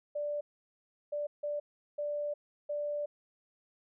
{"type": "tone bursts at uneven times", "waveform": "sine", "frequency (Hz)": 587.3, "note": "D5", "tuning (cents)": 0, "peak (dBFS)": -32, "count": 5, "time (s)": [[0.15, 0.41], [1.12, 1.27], [1.43, 1.6], [1.98, 2.34], [2.69, 3.06]], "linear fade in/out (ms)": 10, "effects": []}